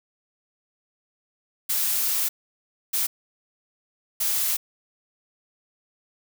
blue noise bursts at uneven times, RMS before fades -24 dBFS, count 3, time 1.69-2.29 / 2.93-3.07 / 4.2-4.57 s, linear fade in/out 10 ms, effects none

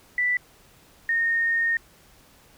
sine tone pair in turn, 1975.5 / 1842.4 Hz, B6 / A#6, 0 / -21 cents, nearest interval minor second, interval 121 cents, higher first, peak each -20 dBFS, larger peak neither, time 0.18-0.37 / 1.09-1.77 s, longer second, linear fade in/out 2 ms, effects pink hiss -55 dBFS RMS until 2.57 s

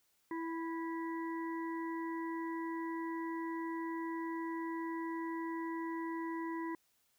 harmonic tone with a mistuned harmonic, 329.6 Hz, E4, in tune, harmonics 1 / 3 / 5 / 6, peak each -38 / -43 / -56 / -49 dBFS, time 0.31-6.75 s, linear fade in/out 2 ms, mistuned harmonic 6, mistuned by -20 cents, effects white hiss -75 dBFS RMS until 7.18 s

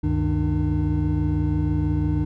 triangle tone cluster, 69.3 / 95.4 / 153.6 / 301.3 Hz, C#2 / G2 / D#3 / D4, 0 / -47 / -22 / +44 cents, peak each -23 dBFS, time 0.03-2.25 s, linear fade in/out 10 ms, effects none

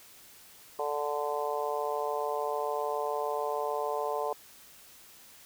harmonic tone, 146.83 Hz, D3, in tune, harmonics 3 / 4 / 5 / 6 / 7, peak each -34 / -35 / -36 / -37 / -37 dBFS, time 0.79-4.33 s, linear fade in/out 2 ms, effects white hiss -54 dBFS RMS until 5.45 s

